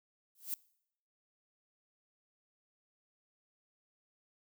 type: noise with exponential growth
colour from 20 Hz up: violet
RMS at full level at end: -33 dBFS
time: 0.35-0.54 s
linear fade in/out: 2 ms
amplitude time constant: 41 ms
effects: noise-tail reverb RT60 0.7 s tail -23 dB re dry